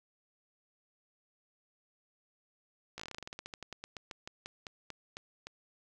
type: slowing click train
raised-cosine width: 0.2 ms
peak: -25 dBFS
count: 26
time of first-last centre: 2.98-5.47 s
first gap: 16 ms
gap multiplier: 1.13
effects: none